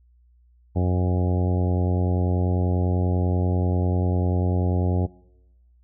harmonic tone with a mistuned harmonic, 90.2 Hz, F#2, 44 cents flat, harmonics 1 / 2 / 3 / 4 / 5 / 6 / 7 / 8 / 9, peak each -20 / -26 / -30 / -32 / -34 / -36 / -37 / -38 / -39 dBFS, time 0.75-5.07 s, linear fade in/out 20 ms, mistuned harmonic 9, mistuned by +15 cents, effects noise-tail reverb RT60 1.0 s tail -23 dB re dry + added 60 Hz sine -54 dBFS peak until 5.83 s

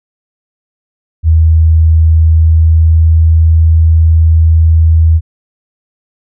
sine tone with pitch glide, 80.3 to 80.86 Hz, E2 to E2, -45 to -33 cents, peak -3 dBFS, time 1.23-5.21 s, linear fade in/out 50 ms, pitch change +12 cents, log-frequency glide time 2.18-3.1 s, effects none

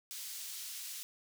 pink high-pass noise, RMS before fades -44 dBFS, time 0.11-1.03 s, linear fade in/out 0 ms, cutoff 4100 Hz, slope 12 dB/octave, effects none

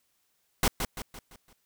pink noise with echo, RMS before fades -23 dBFS, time 0.63-0.68 s, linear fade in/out 2 ms, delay 170 ms, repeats 5, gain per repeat -7 dB, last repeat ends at 1.53 s, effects white hiss -73 dBFS RMS until 1.65 s

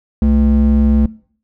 triangle ring-modulated tone, 142.1 Hz, C#3, 43 cents sharp, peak -4 dBFS, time 0.22-1.06 s, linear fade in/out 2 ms, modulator 76.8 Hz, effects noise-tail reverb RT60 0.5 s tail -21 dB re dry

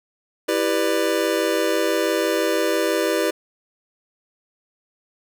square chord, E minor seventh, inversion none, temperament just, 329.6 / 395.6 / 494.4 / 593.3 Hz, E4 / G4 / B4 / D5, 0 / +16 / +2 / +18 cents, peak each -25 dBFS, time 0.48-3.31 s, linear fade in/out 10 ms, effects none

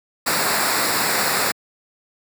pink noise with comb filter, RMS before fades -20 dBFS, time 0.26-1.52 s, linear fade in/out 10 ms, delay 0.32 ms, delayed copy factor -0.7, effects high-pass 150 Hz 12 dB/octave

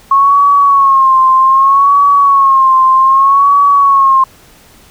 sine tone with vibrato, 1090 Hz, C#6, 29 cents flat, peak -4 dBFS, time 0.11-4.24 s, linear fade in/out 5 ms, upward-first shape sine, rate 0.64 Hz, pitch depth 69 cents each way, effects pink hiss -42 dBFS RMS until 4.9 s

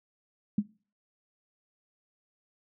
sine tone with exponential decay, 207.7 Hz, G#3, in tune, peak -19 dBFS, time 0.58-0.66 s, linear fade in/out 5 ms, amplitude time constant 17 ms, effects noise-tail reverb RT60 0.4 s tail -22 dB re dry

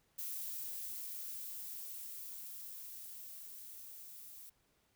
violet noise with level ramp, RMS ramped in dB -42 to -53 dBFS, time 0.18-4.5 s, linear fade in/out 10 ms, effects pink hiss -75 dBFS RMS until 4.95 s

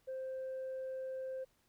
sine tone, 523.3 Hz, C5, in tune, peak -37 dBFS, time 0.07-1.45 s, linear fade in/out 20 ms, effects tanh soft clip ceiling -37 dBFS + pink hiss -74 dBFS RMS until 1.68 s

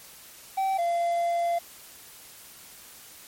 triangle tone pair in turn, 771 / 686.9 Hz, G5 / F5, -29 / -29 cents, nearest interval major second, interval 200 cents, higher first, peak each -21 dBFS, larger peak neither, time 0.57-0.78 / 0.78-1.59 s, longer second, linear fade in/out 10 ms, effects white hiss -48 dBFS RMS until 3.27 s + MP3 64 kbps

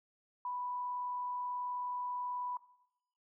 sine tone with frequency modulation, 987.8 Hz, B5, in tune, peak -36 dBFS, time 0.45-2.57 s, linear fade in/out 2 ms, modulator 38.6 Hz, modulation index 0.21, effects noise-tail reverb RT60 0.8 s tail -17 dB re dry

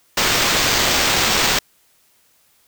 blue noise with sample-and-hold, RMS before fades -17 dBFS, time 0.17-1.59 s, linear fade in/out 5 ms, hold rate 11025 Hz, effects white hiss -58 dBFS RMS until 2.67 s

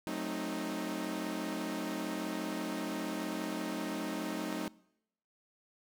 sawtooth chord, F# diminished seventh, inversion none, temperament equal with one note detuned, 185 / 220 / 266 / 311.1 Hz, F#3 / A3 / C4 / Eb4, 0 / 0 / +29 / 0 cents, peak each -38 / -38 / -38 / -35 dBFS, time 0.07-4.68 s, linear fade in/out 0 ms, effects noise-tail reverb RT60 0.8 s tail -23 dB re dry

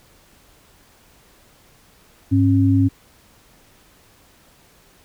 sine tone pair together, 101.9 / 272 Hz, G#2 / C#4, -32 / -33 cents, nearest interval octave + perfect fourth, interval 1699 cents, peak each -15 dBFS, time 2.31-2.89 s, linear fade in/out 20 ms, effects pink hiss -53 dBFS RMS until 5.04 s

